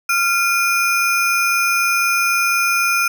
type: ring-modulated tone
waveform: square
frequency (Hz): 1907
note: A#6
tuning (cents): +39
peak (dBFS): -12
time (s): 0.09-3.08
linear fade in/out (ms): 5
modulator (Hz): 525
effects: none